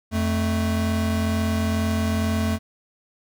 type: tone pair together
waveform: square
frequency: 87.39 / 220 Hz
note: F2 / A3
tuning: +2 / 0 cents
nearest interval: octave + major third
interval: 1598 cents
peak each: -24 / -24 dBFS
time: 0.11-2.59 s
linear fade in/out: 50 ms
effects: none